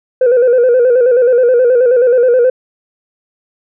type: tone with vibrato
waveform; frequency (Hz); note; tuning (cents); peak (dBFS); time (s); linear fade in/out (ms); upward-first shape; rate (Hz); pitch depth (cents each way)
sine; 493.9; B4; 0; -4; 0.21-2.5; 5; square; 9.4; 63
effects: tanh soft clip ceiling -4 dBFS